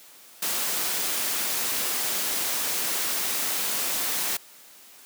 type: noise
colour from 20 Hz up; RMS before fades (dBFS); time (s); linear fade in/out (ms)
white; -27; 0.42-4.37; 5
effects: white hiss -50 dBFS RMS until 5.05 s + high-pass 200 Hz 12 dB/octave